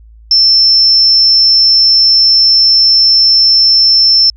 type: tone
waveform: sine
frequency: 5340 Hz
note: E8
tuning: 22 cents sharp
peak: -4 dBFS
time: 0.31-4.3 s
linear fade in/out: 2 ms
effects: added 55 Hz sine -35 dBFS peak until 4.36 s